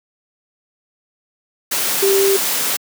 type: tone in noise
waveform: sine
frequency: 391.9 Hz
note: G4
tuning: in tune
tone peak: -12 dBFS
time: 2.02-2.37 s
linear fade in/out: 10 ms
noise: white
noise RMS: -19 dBFS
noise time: 1.71-2.77 s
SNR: +4 dB
effects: high-pass 200 Hz 12 dB/octave